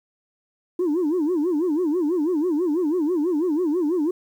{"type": "tone with vibrato", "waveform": "sine", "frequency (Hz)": 327.7, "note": "E4", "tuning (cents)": -10, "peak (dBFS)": -17, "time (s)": [0.79, 4.11], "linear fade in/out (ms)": 5, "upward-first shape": "sine", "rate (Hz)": 6.1, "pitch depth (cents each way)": 220, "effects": ["tanh soft clip ceiling -17 dBFS", "9-bit"]}